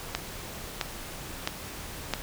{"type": "click train", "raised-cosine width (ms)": 0.2, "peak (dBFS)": -9, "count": 4, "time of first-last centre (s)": [0.15, 2.137], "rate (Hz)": 1.51, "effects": ["pink hiss -40 dBFS RMS until 2.22 s"]}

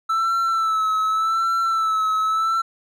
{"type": "tone with vibrato", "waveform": "triangle", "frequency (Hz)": 1318.5, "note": "E6", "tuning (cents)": 0, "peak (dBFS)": -16, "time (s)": [0.09, 2.62], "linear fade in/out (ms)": 10, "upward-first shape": "sine", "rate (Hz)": 0.86, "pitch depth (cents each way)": 41, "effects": []}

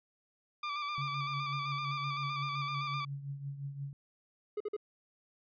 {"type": "tone with vibrato", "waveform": "sawtooth", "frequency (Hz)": 1174.7, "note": "D6", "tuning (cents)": 0, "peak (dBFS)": -31, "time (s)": [0.63, 3.05], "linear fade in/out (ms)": 5, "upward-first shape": "square", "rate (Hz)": 7.8, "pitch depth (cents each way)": 32}
{"type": "tone with tremolo", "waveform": "sine", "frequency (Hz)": 140, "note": "C#3", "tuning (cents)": 18, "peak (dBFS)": -35, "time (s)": [0.98, 3.93], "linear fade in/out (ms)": 0, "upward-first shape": "triangle", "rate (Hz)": 5.7, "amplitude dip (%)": 70}
{"type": "tone bursts", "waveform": "triangle", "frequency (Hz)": 418.5, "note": "G#4", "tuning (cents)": 13, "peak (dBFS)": -31, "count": 3, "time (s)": [4.57, 4.766], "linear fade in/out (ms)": 5, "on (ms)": 34, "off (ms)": 47}
{"effects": ["resampled to 11025 Hz"]}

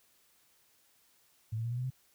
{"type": "tone with pitch steps", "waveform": "sine", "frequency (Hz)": [110.1, 113.79, 117.59, 121.53, 125.6, 129.8], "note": ["A2", "A#2", "A#2", "B2", "B2", "C3"], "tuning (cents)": [2, -41, 16, -27, 30, -13], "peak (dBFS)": -32, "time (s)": [1.52, 1.904], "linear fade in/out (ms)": 10, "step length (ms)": 64, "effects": ["white hiss -68 dBFS RMS until 2.14 s"]}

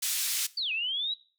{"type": "band-pass noise", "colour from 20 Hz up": "white", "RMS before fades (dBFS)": -30, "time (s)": [0.02, 0.47], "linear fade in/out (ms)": 10, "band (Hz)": [2700, 12000], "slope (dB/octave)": 12}
{"type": "linear two-way sweep", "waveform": "sine", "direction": "down then up", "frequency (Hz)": [4706, 2497, 3929], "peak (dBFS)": -28, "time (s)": [0.57, 1.14], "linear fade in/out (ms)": 5, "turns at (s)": 0.72}
{"effects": ["noise-tail reverb RT60 0.4 s tail -19 dB re dry"]}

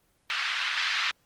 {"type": "band-pass noise", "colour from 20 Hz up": "pink", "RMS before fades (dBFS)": -28, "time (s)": [0.3, 1.11], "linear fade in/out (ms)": 0, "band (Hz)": [1400, 4200], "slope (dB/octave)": 24, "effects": ["pink hiss -68 dBFS RMS until 1.25 s", "Opus 24 kbps"]}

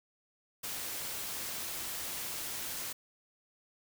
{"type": "noise", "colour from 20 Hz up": "white", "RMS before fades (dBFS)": -39, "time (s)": [0.63, 2.93], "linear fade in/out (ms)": 10, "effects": []}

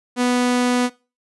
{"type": "tone", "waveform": "sawtooth", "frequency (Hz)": 246.9, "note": "B3", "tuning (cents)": 0, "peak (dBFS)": -12, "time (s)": [0.16, 0.9], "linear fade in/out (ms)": 50, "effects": ["noise-tail reverb RT60 0.3 s tail -20 dB re dry", "resampled to 24000 Hz"]}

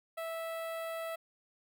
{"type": "tone with notch filter", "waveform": "sawtooth", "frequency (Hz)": 656, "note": "E5", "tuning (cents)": -9, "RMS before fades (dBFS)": -39, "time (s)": [0.17, 1.16], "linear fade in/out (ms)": 10, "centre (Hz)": 5900, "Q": 0.64, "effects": []}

